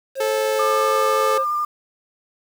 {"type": "tone with pitch glide", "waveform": "triangle", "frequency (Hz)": [537, 531.8], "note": ["C5", "C5"], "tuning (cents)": [45, 28], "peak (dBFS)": -19, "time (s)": [0.15, 1.45], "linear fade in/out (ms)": 50, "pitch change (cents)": -17, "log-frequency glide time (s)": [0.49, 1.17]}
{"type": "tone", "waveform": "sawtooth", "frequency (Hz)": 436, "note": "A4", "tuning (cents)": -16, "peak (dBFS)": -17, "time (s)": [0.2, 1.38], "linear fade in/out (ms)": 5}
{"type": "tone with vibrato", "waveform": "sine", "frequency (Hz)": 1200, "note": "D6", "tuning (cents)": 37, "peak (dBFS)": -19, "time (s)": [0.59, 1.65], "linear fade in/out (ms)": 5, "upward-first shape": "sine", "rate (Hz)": 12, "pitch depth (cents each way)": 10}
{"effects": ["7-bit"]}